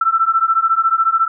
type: beating tone pair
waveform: sine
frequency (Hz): 1327 / 1341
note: E6 / E6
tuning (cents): +11 / +29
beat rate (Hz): 14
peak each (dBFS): -15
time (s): 0.01-1.28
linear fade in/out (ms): 5
effects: none